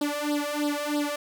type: tone with flanger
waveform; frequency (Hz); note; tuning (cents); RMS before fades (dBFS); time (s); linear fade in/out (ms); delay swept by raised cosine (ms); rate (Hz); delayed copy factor
sawtooth; 293.7; D4; 0; -28; 0.01-1.16; 5; 0.22 to 1.82; 3.1; +0.95
effects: none